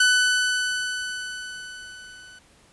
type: tone with level ramp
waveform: sawtooth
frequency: 1497 Hz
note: F#6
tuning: 20 cents sharp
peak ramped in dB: -11 to -41 dBFS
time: 0-2.39 s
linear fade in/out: 5 ms
effects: pink hiss -56 dBFS RMS until 2.72 s + resampled to 24000 Hz